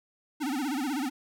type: tone with vibrato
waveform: square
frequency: 277.2 Hz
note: C#4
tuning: in tune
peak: -29 dBFS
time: 0.4-1.1 s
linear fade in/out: 20 ms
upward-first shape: sine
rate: 16 Hz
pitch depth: 190 cents each way
effects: none